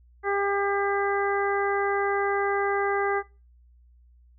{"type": "harmonic tone", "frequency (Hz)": 400, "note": "G4", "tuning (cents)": 35, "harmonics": [1, 2, 3, 4, 5], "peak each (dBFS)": [-26, -29, -31, -32, -33], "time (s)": [0.23, 3.23], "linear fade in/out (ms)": 50, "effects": ["noise-tail reverb RT60 0.3 s tail -21 dB re dry", "added 60 Hz sine -53 dBFS peak until 4.38 s"]}